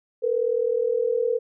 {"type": "tone pair together", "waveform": "sine", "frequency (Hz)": [454.4, 493.9], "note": ["A#4", "B4"], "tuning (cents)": [-44, 0], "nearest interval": "minor second", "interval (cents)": 144, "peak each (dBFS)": [-23, -23], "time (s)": [0.22, 1.39], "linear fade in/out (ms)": 20, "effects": []}